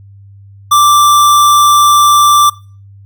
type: tone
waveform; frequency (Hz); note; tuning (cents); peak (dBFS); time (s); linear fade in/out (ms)
square; 1174.7; D6; 0; -5; 0.71-2.5; 10
effects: noise-tail reverb RT60 0.4 s tail -22 dB re dry + added 99 Hz sine -34 dBFS peak until 3.05 s